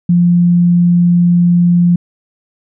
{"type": "tone", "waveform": "sine", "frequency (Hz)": 174.4, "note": "F3", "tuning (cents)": -2, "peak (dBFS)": -6, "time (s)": [0.09, 1.96], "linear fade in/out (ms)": 5, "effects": []}